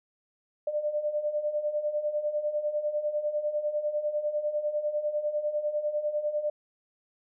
sine beating tone pair, 591 / 601 Hz, D5 / D5, +11 / +40 cents, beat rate 10 Hz, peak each -33 / -28 dBFS, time 0.67-6.5 s, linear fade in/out 5 ms, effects none

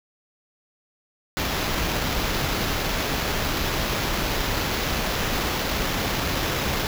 pink noise with sample-and-hold, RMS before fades -25 dBFS, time 1.37-6.87 s, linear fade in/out 0 ms, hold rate 8820 Hz, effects none

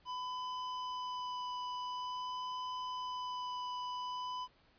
square tone with vibrato, 1000 Hz, B5, 21 cents sharp, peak -39 dBFS, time 0.05-4.48 s, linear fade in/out 50 ms, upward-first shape sine, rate 0.47 Hz, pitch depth 10 cents each way, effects pink hiss -68 dBFS RMS until 4.78 s + resampled to 11025 Hz

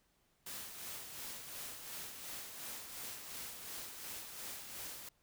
white noise with tremolo, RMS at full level -45 dBFS, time 0.46-5.09 s, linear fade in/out 5 ms, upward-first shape sine, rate 2.8 Hz, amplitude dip 45%, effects pink hiss -75 dBFS RMS until 5.22 s

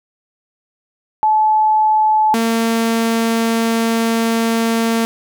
sine / sawtooth tone pair in turn, 863 / 227.9 Hz, A5 / A#3, -34 / -39 cents, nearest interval octave + major seventh, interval 2305 cents, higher first, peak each -10 dBFS, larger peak neither, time 1.23-2.34 / 2.34-5.05 s, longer second, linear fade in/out 0 ms, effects none

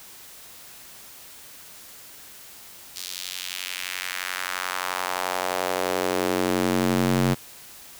square tone with high-pass filter sweep, 45.75 Hz, F#1, 19 cents flat, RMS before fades -26 dBFS, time 2.95-7.35 s, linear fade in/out 20 ms, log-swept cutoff 4600 to 160 Hz, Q 1.5, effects white hiss -45 dBFS RMS until 7.99 s

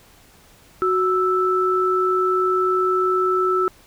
sine tone pair together, 370 / 1318.5 Hz, F#4 / E6, 0 / 0 cents, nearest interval octave + minor seventh, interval 2200 cents, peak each -19 dBFS, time 0.82-3.68 s, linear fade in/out 0 ms, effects pink hiss -51 dBFS RMS until 3.86 s

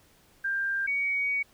sine tone pair in turn, 1590 / 2249 Hz, G6 / C#7, +24 / +24 cents, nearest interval tritone, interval 600 cents, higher second, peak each -26 / -25 dBFS, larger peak second, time 0.44-0.87 / 0.87-1.43 s, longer second, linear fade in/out 10 ms, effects pink hiss -61 dBFS RMS until 1.53 s

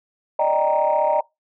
sine chord, Eb major seventh, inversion third, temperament equal, 587.3 / 622.3 / 784 / 932.3 Hz, D5 / Eb5 / G5 / Bb5, 0 / 0 / 0 / 0 cents, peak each -21 / -20 / -23 / -20 dBFS, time 0.39-1.21 s, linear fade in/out 5 ms, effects noise-tail reverb RT60 0.2 s tail -23 dB re dry + tanh soft clip ceiling -9 dBFS

